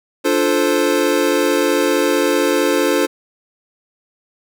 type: chord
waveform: square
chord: D minor seventh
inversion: none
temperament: equal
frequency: 293.7 / 349.2 / 440 / 523.3 Hz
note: D4 / F4 / A4 / C5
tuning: 0 / 0 / 0 / 0 cents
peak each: -20 dBFS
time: 0.24-3.07 s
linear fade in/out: 20 ms
effects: none